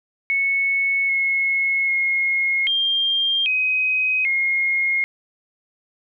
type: tone with pitch steps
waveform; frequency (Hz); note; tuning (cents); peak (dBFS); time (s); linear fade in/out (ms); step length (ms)
sine; 2205 / 2177 / 2156 / 3196 / 2521 / 2147; C#7 / C#7 / C#7 / G7 / D#7 / C7; -10 / -32 / -49 / +33 / +22 / +44; -17; 0.3-5.04; 0; 790
effects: none